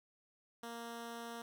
10% pulse tone, 233.1 Hz, A#3, in tune, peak -36 dBFS, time 0.63-1.42 s, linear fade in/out 2 ms, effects none

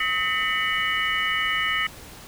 sine tone cluster, 1274 / 1817 / 2006 / 2228 / 2949 Hz, D#6 / A#6 / B6 / C#7 / F#7, +41 / -45 / +26 / +8 / -6 cents, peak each -28 dBFS, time 0-1.87 s, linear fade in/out 5 ms, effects pink hiss -43 dBFS RMS until 2.27 s

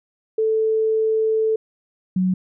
sine tone pair in turn, 440 / 185 Hz, A4 / F#3, 0 / 0 cents, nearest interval octave + minor third, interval 1500 cents, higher first, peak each -16 dBFS, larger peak neither, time 0.38-1.56 / 2.16-2.34 s, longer first, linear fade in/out 5 ms, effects none

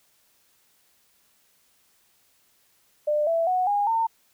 sine tone with pitch steps, 598 / 663.5 / 736.2 / 816.9 / 906.4 Hz, D5 / E5 / F#5 / G#5 / A#5, +31 / +11 / -9 / -29 / -49 cents, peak -20 dBFS, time 3.07-4.07 s, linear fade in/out 10 ms, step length 200 ms, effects white hiss -64 dBFS RMS until 4.33 s

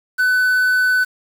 triangle tone with quantisation, 1503 Hz, F#6, 27 cents sharp, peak -11 dBFS, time 0.18-1.05 s, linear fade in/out 20 ms, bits 6, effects none

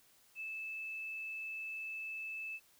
sine tone, 2623 Hz, E7, 9 cents flat, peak -40 dBFS, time 0.35-2.6 s, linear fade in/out 50 ms, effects white hiss -67 dBFS RMS until 2.79 s

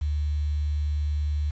sine tone with quantisation, 74.2 Hz, D2, 18 cents sharp, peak -23 dBFS, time 0.01-1.51 s, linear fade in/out 10 ms, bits 8, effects resampled to 16000 Hz

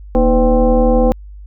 sine tone with frequency modulation, 234.6 Hz, A#3, 11 cents sharp, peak -8 dBFS, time 0.15-1.12 s, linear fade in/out 0 ms, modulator 273 Hz, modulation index 1.6, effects added 50 Hz sine -31 dBFS peak until 1.46 s

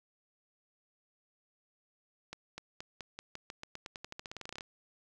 accelerating click train, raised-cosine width 0.2 ms, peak -25 dBFS, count 24, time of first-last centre 2.33-4.608 s, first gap 250 ms, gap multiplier 0.9, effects none

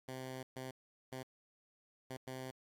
10% pulse tone bursts at uneven times, 130 Hz, C3, 11 cents flat, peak -35 dBFS, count 5, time 0.08-0.43 / 0.56-0.71 / 1.12-1.23 / 2.1-2.17 / 2.27-2.51 s, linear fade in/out 5 ms, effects AAC 64 kbps

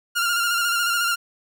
sawtooth tone with vibrato, 1400 Hz, F6, 4 cents sharp, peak -16 dBFS, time 0.15-1.16 s, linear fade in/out 20 ms, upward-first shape square, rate 14 Hz, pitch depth 30 cents each way, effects none

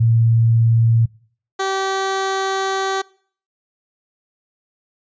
sine / 15% pulse tone pair in turn, 114.7 / 385.8 Hz, A#2 / G4, -28 / -28 cents, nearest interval octave + major sixth, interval 2100 cents, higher second, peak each -11 / -12 dBFS, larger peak first, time 0-1.06 / 1.59-3.02 s, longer second, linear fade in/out 10 ms, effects noise-tail reverb RT60 0.5 s tail -23 dB re dry + resampled to 16000 Hz

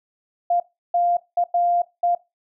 sine tone bursts at uneven times, 698.5 Hz, F5, in tune, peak -16 dBFS, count 5, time 0.5-0.6 / 0.94-1.17 / 1.37-1.44 / 1.54-1.82 / 2.03-2.15 s, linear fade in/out 5 ms, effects noise-tail reverb RT60 0.2 s tail -18 dB re dry

